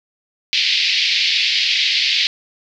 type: band-pass noise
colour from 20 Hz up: white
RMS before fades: -17 dBFS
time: 0.53-2.27 s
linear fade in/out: 0 ms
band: 2100 to 4800 Hz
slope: 48 dB/octave
effects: none